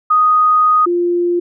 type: tone pair in turn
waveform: sine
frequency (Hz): 1244.5 / 349.2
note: D#6 / F4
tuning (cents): 0 / 0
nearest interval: octave + minor seventh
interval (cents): 2200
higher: first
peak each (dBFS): -8 / -12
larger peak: first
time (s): 0.1-0.86 / 0.86-1.4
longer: first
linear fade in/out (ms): 10
effects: none